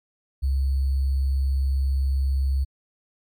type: tone with sample-and-hold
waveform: sine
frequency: 67.5 Hz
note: C#2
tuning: 45 cents flat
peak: -19 dBFS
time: 0.42-2.65 s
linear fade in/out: 20 ms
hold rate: 4410 Hz
effects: MP3 96 kbps